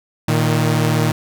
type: tone pair together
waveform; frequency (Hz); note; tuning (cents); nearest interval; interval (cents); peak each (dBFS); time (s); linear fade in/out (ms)
sawtooth; 115.13 / 155.56; A#2 / D#3; -21 / 0; perfect fourth; 521; -13; 0.28-1.12; 5
effects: none